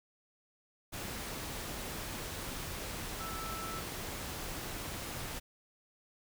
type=tone in noise; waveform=sine; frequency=1318.5 Hz; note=E6; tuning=in tune; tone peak=-42 dBFS; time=3.19-3.81 s; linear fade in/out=20 ms; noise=pink; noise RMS=-41 dBFS; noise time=0.92-5.4 s; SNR=-4 dB; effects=none